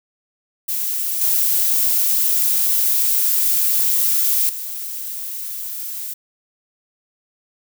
violet noise with level steps, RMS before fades -22 / -17 / -28 dBFS, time 0.68-6.14 s, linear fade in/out 10 ms, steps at 1.21 / 4.49 s, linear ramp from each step 5 ms, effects none

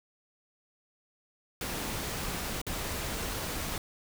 pink noise with dropouts, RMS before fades -35 dBFS, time 1.61-3.78 s, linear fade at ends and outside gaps 2 ms, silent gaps 2.616-2.666 s, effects none

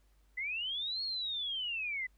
sine linear two-way sweep, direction up then down, 1975.5 to 4353 to 1975.5 Hz, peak -34 dBFS, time 0.37-2.07 s, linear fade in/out 10 ms, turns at 1.03 s, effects added 50 Hz sine -64 dBFS peak until 2.17 s + pink hiss -75 dBFS RMS until 2.17 s

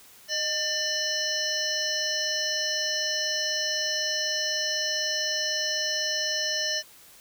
harmonic tone with a mistuned harmonic, 596 Hz, D5, 25 cents sharp, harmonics 1 / 3 / 5 / 7 / 9 / 10, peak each -35 / -32 / -33 / -34 / -30 / -33 dBFS, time 0.28-6.83 s, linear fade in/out 50 ms, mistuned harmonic 1, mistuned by +55 cents, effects white hiss -52 dBFS RMS until 7.2 s

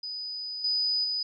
sine tone with level steps, 4978 Hz, D#8, in tune, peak -33 / -24 / -27 dBFS, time 0.03-1.23 s, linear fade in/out 5 ms, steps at 0.64 / 1.04 s, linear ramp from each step 5 ms, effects none

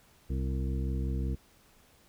harmonic tone with a mistuned harmonic, 65.41 Hz, C2, in tune, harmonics 1 / 2 / 3 / 4 / 5 / 7, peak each -30 / -36 / -40 / -42 / -44 / -47 dBFS, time 0.29-1.36 s, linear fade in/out 20 ms, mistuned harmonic 5, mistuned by +58 cents, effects pink hiss -62 dBFS RMS until 2.08 s

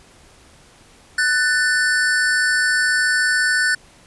square tone pair together, 1492.5 / 1773 Hz, F#6 / A6, +15 / +13 cents, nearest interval minor third, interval 298 cents, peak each -18 / -20 dBFS, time 1.18-3.75 s, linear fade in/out 5 ms, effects pink hiss -49 dBFS RMS until 4.06 s + resampled to 24000 Hz

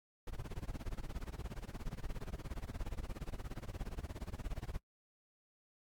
brown noise with tremolo, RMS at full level -39 dBFS, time 0.27-4.78 s, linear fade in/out 2 ms, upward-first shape sine, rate 17 Hz, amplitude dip 100%, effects noise-tail reverb RT60 0.1 s tail -23 dB re dry + AAC 64 kbps

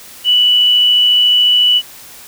sine tone with amplitude modulation, 2960 Hz, F#7, in tune, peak -6 dBFS, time 0.24-1.82 s, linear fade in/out 50 ms, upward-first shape sine, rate 114 Hz, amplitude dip 25%, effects white hiss -36 dBFS RMS until 2.27 s

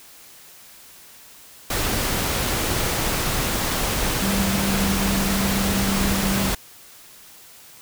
sine tone in noise, 195.8 Hz, G3, 2 cents flat, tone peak -22 dBFS, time 4.22-6.5 s, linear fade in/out 5 ms, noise pink, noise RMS -23 dBFS, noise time 1.7-6.55 s, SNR -2 dB, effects white hiss -46 dBFS RMS until 7.81 s

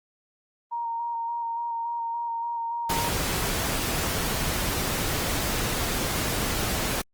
sine tone with vibrato, 932.3 Hz, A#5, in tune, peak -27 dBFS, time 0.71-3.1 s, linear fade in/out 20 ms, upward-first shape square, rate 3.5 Hz, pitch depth 14 cents each way
pink noise, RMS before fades -27 dBFS, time 2.89-7.02 s, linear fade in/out 10 ms
effects Opus 24 kbps

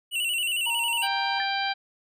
square tone with vibrato, 2828 Hz, F7, 21 cents sharp, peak -25 dBFS, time 0.11-1.08 s, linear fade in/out 50 ms, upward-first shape square, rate 11 Hz, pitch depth 66 cents each way
triangle tone, 932.3 Hz, A#5, in tune, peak -29 dBFS, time 0.66-1.39 s, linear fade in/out 10 ms
harmonic tone, 788 Hz, G5, 9 cents sharp, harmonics 1 / 2 / 3 / 4 / 5 / 6, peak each -28 / -31 / -33 / -34 / -35 / -36 dBFS, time 1.02-1.74 s, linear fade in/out 20 ms
sine tone with exponential decay, 1744 Hz, A6, 16 cents flat, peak -26 dBFS, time 1.4-1.5 s, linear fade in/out 0 ms, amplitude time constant 21 ms
effects none

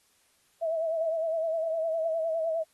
sine tone with vibrato, 650 Hz, E5, 24 cents flat, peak -26 dBFS, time 0.61-2.64 s, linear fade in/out 20 ms, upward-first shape sine, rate 9.8 Hz, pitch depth 52 cents each way, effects white hiss -67 dBFS RMS until 2.73 s + AAC 32 kbps

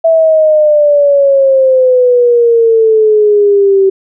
sine exponential sweep, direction down, 659.3 to 383.5 Hz, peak -4 dBFS, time 0.04-3.9 s, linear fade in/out 10 ms, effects none

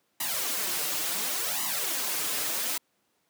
white noise with flanger, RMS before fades -30 dBFS, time 0.2-2.78 s, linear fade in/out 5 ms, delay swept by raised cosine 1 to 6.8 ms, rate 0.7 Hz, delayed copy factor +1, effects pink hiss -72 dBFS RMS until 3.29 s + high-pass 200 Hz 12 dB/octave

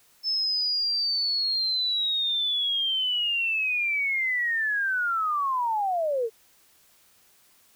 sine linear sweep, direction down, 5274 to 430.4 Hz, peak -23 dBFS, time 0.23-6.3 s, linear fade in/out 50 ms, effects white hiss -60 dBFS RMS until 7.75 s

